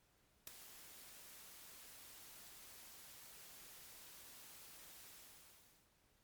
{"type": "noise with ADSR envelope", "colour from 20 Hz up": "white", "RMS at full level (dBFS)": -44, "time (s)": [0.47, 5.91], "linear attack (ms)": 3, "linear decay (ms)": 8, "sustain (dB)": -14, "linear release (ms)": 870, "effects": ["pink hiss -75 dBFS RMS until 6.23 s", "MP3 96 kbps"]}